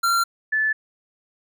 square / sine tone pair in turn, 1373 / 1740.9 Hz, F6 / A6, -30 / -19 cents, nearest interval major third, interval 411 cents, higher second, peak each -18 dBFS, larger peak neither, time 0.03-0.24 / 0.52-0.73 s, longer neither, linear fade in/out 10 ms, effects none

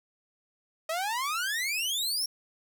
sawtooth exponential sweep, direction up, 624 to 5620 Hz, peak -25 dBFS, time 0.89-2.26 s, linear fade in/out 5 ms, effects none

